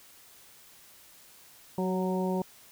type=harmonic tone with a mistuned harmonic; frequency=185 Hz; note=F#3; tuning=in tune; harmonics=1 / 2 / 3 / 4 / 5; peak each=-29 / -32 / -36 / -40 / -37 dBFS; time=1.78-2.42 s; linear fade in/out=2 ms; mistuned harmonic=2; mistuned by=+18 cents; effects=white hiss -55 dBFS RMS until 2.71 s